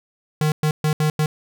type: tone bursts at uneven times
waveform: square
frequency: 153.2 Hz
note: D#3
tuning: 27 cents flat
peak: -17 dBFS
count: 5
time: 0.41-0.52 / 0.63-0.71 / 0.84-0.93 / 1-1.1 / 1.19-1.26 s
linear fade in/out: 2 ms
effects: none